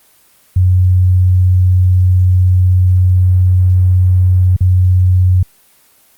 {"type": "tone with dropouts", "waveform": "sine", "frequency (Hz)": 91.6, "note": "F#2", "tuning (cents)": -17, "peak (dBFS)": -6, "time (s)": [0.56, 5.43], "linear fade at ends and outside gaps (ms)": 5, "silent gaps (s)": [4.565, 4.607], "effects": ["white hiss -49 dBFS RMS until 6.17 s", "Opus 24 kbps"]}